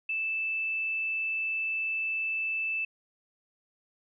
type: tone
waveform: sine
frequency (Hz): 2637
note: E7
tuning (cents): 0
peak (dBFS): -28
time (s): 0.09-2.85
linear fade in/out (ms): 5
effects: none